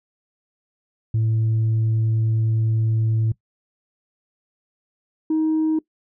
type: tone pair in turn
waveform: sine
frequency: 111.3 / 314.8 Hz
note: A2 / D#4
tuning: +20 / +20 cents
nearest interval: octave + tritone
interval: 1800 cents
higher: second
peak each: -15 dBFS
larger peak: neither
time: 1.14-3.32 / 5.3-5.79 s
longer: first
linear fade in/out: 5 ms
effects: noise-tail reverb RT60 0.1 s tail -21 dB re dry + tanh soft clip ceiling -15 dBFS